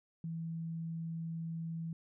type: tone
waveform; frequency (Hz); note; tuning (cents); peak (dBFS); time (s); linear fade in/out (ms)
sine; 164.4; E3; -4; -37; 0.24-1.93; 2
effects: none